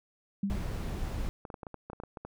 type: tone with exponential decay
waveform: sine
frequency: 198.5 Hz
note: G3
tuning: 22 cents sharp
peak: -25 dBFS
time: 0.43-0.76 s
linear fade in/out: 5 ms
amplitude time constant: 71 ms
type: noise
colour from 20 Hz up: brown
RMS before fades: -34 dBFS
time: 0.5-1.29 s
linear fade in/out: 0 ms
type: clicks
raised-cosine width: 1 ms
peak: -27 dBFS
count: 12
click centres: 1.452 / 1.502 / 1.542 / 1.632 / 1.668 / 1.743 / 1.9 / 1.932 / 2.001 / 2.036 / 2.172 / 2.25 s
effects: none